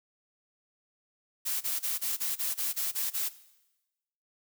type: noise bursts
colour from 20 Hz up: blue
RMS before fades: -31 dBFS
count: 10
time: 1.45-3.293 s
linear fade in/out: 20 ms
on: 160 ms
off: 27 ms
effects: noise-tail reverb RT60 1.0 s tail -17 dB re dry